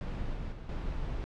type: noise with level steps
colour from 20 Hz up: brown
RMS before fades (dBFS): -35 / -37 / -42 / -35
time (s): 0.01-1.24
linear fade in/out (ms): 0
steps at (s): 0.33 / 0.52 / 0.69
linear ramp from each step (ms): 2
effects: low-pass 4000 Hz 12 dB/octave